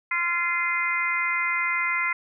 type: harmonic tone with a mistuned harmonic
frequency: 345.2 Hz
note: F4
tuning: 20 cents flat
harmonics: 3 / 4 / 5 / 6 / 7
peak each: -31 / -30 / -36 / -24 / -33 dBFS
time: 0.11-2.13 s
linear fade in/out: 5 ms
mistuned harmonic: 7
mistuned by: +34 cents
effects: none